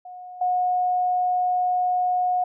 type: tone with level steps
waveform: sine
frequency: 726 Hz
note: F#5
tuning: 33 cents flat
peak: -36 / -19 dBFS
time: 0.05-2.44 s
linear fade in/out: 5 ms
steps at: 0.41 s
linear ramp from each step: 5 ms
effects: none